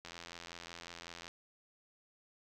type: click train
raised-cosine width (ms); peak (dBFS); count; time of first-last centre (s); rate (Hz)
0.2; -29; 106; 0.05-1.28; 85.4
effects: none